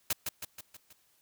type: noise with echo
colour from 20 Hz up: white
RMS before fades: -29 dBFS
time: 0.1-0.13 s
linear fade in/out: 5 ms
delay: 160 ms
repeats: 5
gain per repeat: -5 dB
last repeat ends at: 0.93 s
effects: white hiss -69 dBFS RMS until 1.21 s